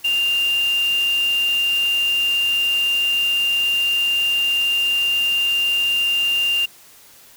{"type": "tone in noise", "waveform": "sine", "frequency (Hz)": 2794, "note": "F7", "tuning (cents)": 0, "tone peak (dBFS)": -16, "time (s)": [0.04, 6.66], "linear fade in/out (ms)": 10, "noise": "white", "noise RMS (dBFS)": -34, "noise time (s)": [0.04, 6.66], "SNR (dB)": 15, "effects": ["white hiss -47 dBFS RMS until 7.36 s"]}